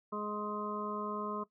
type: harmonic tone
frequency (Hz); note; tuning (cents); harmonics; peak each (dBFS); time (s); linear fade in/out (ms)
209.3; G#3; +14; 1 / 2 / 3 / 5 / 6; -41 / -41 / -46 / -40 / -43; 0.12-1.44; 10
effects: noise-tail reverb RT60 0.1 s tail -17 dB re dry